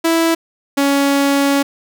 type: tone pair in turn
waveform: sawtooth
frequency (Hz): 329.6 / 279.7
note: E4 / C#4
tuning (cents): 0 / +16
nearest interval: minor third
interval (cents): 284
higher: first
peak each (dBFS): -8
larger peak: neither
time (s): 0.04-0.35 / 0.77-1.63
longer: second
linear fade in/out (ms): 10
effects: none